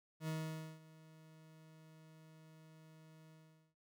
40% pulse tone with ADSR envelope, 158.2 Hz, D#3, 29 cents sharp, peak -37 dBFS, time 0.2-3.75 s, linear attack 79 ms, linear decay 510 ms, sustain -21 dB, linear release 440 ms, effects none

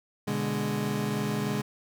30% pulse chord, G# diminished, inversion first, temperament equal, 123.47 / 146.83 / 207.7 Hz, B2 / D3 / G#3, 0 / 0 / 0 cents, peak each -32 / -30 / -27 dBFS, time 0.27-1.62 s, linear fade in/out 10 ms, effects none

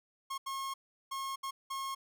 45% pulse tone bursts at uneven times, 1082 Hz, C#6, 42 cents flat, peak -36 dBFS, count 5, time 0.3-0.38 / 0.46-0.74 / 1.11-1.36 / 1.43-1.51 / 1.7-1.95 s, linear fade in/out 10 ms, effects none

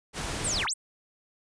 pink noise, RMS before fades -33 dBFS, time 0.13-0.67 s, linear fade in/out 50 ms
sine linear two-way sweep, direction down then up, 9190 to 809 to 9190 Hz, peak -27 dBFS, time 0.44-0.74 s, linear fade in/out 10 ms, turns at 0.66 s
effects resampled to 22050 Hz

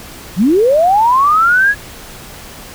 sine linear sweep, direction up, 155 to 1697 Hz, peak -7 dBFS, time 0.36-1.75 s, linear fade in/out 50 ms, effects pink hiss -33 dBFS RMS until 2.74 s

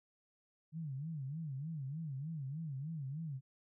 sine tone with vibrato, 147.5 Hz, D3, 8 cents sharp, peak -39 dBFS, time 0.72-3.41 s, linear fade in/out 50 ms, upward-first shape sine, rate 3.3 Hz, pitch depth 200 cents each way, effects none

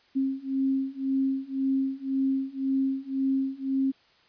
sine beating tone pair, 267.3 / 269.2 Hz, C4 / C4, +37 / +49 cents, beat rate 1.9 Hz, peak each -28 / -27 dBFS, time 0.15-3.92 s, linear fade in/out 20 ms, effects white hiss -61 dBFS RMS until 4.28 s + resampled to 11025 Hz

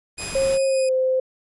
pink noise, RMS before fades -33 dBFS, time 0.17-0.59 s, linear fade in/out 50 ms
5% pulse tone with tremolo, 2489 Hz, D#7, in tune, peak -18 dBFS, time 0.18-0.89 s, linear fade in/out 2 ms, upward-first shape triangle, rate 5.3 Hz, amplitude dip 25%
sine tone with pitch glide, 538 to 518.5 Hz, C5 to C5, +48 to -16 cents, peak -17 dBFS, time 0.35-1.2 s, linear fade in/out 5 ms, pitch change -64 cents, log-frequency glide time 0.65-0.92 s
effects resampled to 24000 Hz

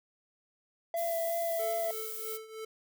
triangle tone with vibrato, 670 Hz, E5, 28 cents sharp, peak -28 dBFS, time 0.94-1.91 s, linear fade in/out 2 ms, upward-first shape sine, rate 2.8 Hz, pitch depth 17 cents each way
violet noise, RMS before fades -40 dBFS, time 0.96-2.38 s, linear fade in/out 20 ms
square tone with tremolo, 440 Hz, A4, in tune, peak -38 dBFS, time 1.59-2.65 s, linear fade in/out 5 ms, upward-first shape triangle, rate 3.1 Hz, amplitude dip 80%
effects none

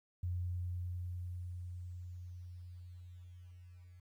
sine tone with level ramp, 89 Hz, F2, 33 cents sharp, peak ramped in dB -34 to -54 dBFS, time 0.23-4 s, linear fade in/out 5 ms, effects 12-bit

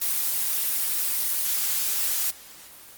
blue noise, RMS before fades -25 dBFS, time 0.01-2.31 s, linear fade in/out 10 ms, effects white hiss -46 dBFS RMS until 2.97 s + Opus 24 kbps

